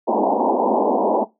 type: band-pass noise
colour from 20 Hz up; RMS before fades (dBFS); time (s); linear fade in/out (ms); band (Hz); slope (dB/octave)
white; -18; 0.07-1.25; 20; 210 to 960; 96
effects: noise-tail reverb RT60 0.2 s tail -18 dB re dry